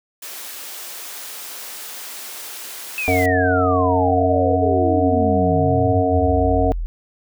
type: high-pass noise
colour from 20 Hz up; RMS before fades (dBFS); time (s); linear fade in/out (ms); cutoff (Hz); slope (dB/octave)
white; -33; 0.22-3.26; 5; 350; 12
type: exponential sweep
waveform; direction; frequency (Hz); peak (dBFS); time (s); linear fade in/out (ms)
sine; down; 2637 to 38.63; -21; 2.98-6.86; 0
type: harmonic tone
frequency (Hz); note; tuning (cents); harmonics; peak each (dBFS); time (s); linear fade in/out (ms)
91.4; F#2; -21; 1 / 3 / 5 / 7 / 8; -21 / -21 / -21 / -21 / -21; 3.08-6.72; 0
effects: none